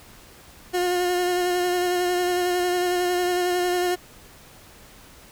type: tone with vibrato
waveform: 30% pulse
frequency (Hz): 357.5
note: F4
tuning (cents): +41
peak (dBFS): -18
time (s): 0.73-3.96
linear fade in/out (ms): 20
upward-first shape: sine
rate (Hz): 11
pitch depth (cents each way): 21
effects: pink hiss -48 dBFS RMS until 5.31 s